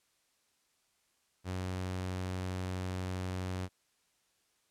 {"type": "tone", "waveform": "sawtooth", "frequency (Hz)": 92.3, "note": "F#2", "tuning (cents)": -4, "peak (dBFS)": -31, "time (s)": [1.44, 3.69], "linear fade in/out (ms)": 50, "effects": ["white hiss -74 dBFS RMS until 4.7 s", "low-pass 10000 Hz 12 dB/octave"]}